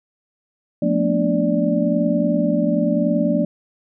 sine tone cluster, 177.7 / 220.4 / 241.3 / 291.1 / 587 Hz, F3 / A3 / B3 / D4 / D5, +30 / +3 / -40 / -15 / -1 cents, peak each -22 dBFS, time 0.82-3.45 s, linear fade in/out 5 ms, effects none

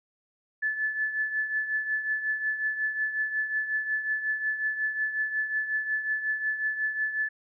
sine tone with tremolo, 1735 Hz, A6, 25 cents flat, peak -23 dBFS, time 0.62-7.29 s, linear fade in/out 10 ms, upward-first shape triangle, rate 5.5 Hz, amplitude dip 70%, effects none

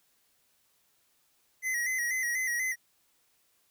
square tone with vibrato, 1970 Hz, B6, 5 cents flat, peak -29 dBFS, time 1.62-2.76 s, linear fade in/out 50 ms, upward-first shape square, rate 4.1 Hz, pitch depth 60 cents each way, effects white hiss -70 dBFS RMS until 3.7 s

